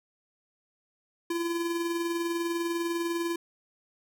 square tone with tremolo, 339.3 Hz, F4, 50 cents flat, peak -27 dBFS, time 1.3-3.36 s, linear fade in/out 5 ms, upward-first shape sine, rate 20 Hz, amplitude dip 40%, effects none

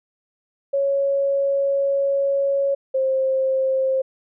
sine tone pair in turn, 554.4 / 529.1 Hz, C#5 / C5, 0 / +19 cents, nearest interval minor second, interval 81 cents, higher first, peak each -17 dBFS, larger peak neither, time 0.73-2.75 / 2.94-4.02 s, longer first, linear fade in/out 10 ms, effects none

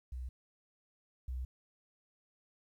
sine tone pair in turn, 63 / 63.44 Hz, B1 / B1, +35 / +47 cents, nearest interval unison, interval 12 cents, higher second, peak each -38 / -35 dBFS, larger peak second, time 0.12-0.29 / 1.28-1.45 s, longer neither, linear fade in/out 5 ms, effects tanh soft clip ceiling -32 dBFS + 12-bit

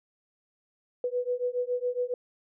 sine beating tone pair, 490 / 497.2 Hz, B4 / B4, -14 / +12 cents, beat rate 7.2 Hz, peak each -30 dBFS, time 1.04-2.14 s, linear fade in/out 2 ms, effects none

